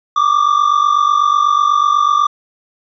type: tone pair together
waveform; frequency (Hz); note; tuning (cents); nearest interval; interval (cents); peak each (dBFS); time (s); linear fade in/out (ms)
triangle; 1154.9 / 1203; D6 / D6; -29 / +41; minor second; 70; -11; 0.16-2.27; 5
effects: resampled to 16000 Hz